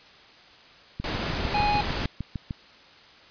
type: click train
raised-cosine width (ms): 5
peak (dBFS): -18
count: 11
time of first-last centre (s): 1-2.508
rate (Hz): 6.63
type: noise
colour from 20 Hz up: pink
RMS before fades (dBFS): -29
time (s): 1.04-2.06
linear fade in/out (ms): 2
type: tone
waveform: square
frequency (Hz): 830.6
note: G#5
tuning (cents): 0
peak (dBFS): -23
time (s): 1.54-1.81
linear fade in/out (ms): 5
effects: white hiss -51 dBFS RMS until 3.3 s + resampled to 11025 Hz